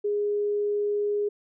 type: tone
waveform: sine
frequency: 412.8 Hz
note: G#4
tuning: 10 cents flat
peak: -23 dBFS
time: 0.04-1.29 s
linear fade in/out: 10 ms
effects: none